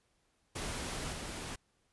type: noise with level steps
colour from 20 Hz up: pink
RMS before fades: -39 / -42 dBFS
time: 0.55-1.56 s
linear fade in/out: 10 ms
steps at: 1.12 s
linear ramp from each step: 10 ms
effects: pink hiss -75 dBFS RMS until 1.92 s + resampled to 24000 Hz